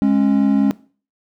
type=tone pair together; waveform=triangle; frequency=207.7 / 272.7 Hz; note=G#3 / C#4; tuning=0 / -28 cents; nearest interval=perfect fourth; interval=472 cents; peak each=-13 dBFS; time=0.02-0.71 s; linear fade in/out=0 ms; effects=noise-tail reverb RT60 0.4 s tail -20 dB re dry